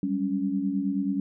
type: tone cluster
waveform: sine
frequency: 191 / 200.4 / 279.4 Hz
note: G3 / G3 / C#4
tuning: -45 / +38 / +14 cents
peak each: -31 / -29 / -27 dBFS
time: 0.03-1.2 s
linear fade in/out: 2 ms
effects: none